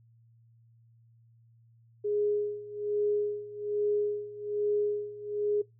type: tone with tremolo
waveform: sine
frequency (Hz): 415.3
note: G#4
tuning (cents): 0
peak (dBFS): -24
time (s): 2.04-5.62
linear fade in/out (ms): 10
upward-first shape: sine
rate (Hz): 1.2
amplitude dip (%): 85
effects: noise-tail reverb RT60 0.2 s tail -22 dB re dry + added 115 Hz sine -58 dBFS peak until 5.79 s